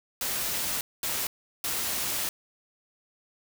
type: noise bursts at uneven times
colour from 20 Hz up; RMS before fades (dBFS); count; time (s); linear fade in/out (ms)
white; -30; 3; 0.21-0.81 / 1.03-1.27 / 1.64-2.29; 2
effects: none